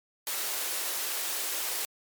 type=high-pass noise; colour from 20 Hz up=white; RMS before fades=-32 dBFS; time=0.27-1.85 s; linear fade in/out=0 ms; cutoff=340 Hz; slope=24 dB/octave; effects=MP3 96 kbps